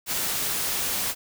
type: noise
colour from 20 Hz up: white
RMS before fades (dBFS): -27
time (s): 0.06-1.15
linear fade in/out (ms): 50
effects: none